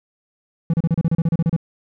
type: tone bursts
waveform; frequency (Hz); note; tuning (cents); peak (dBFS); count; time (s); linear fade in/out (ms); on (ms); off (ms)
triangle; 164.81; E3; 0; -12; 13; 0.7-1.564; 2; 36; 33
effects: none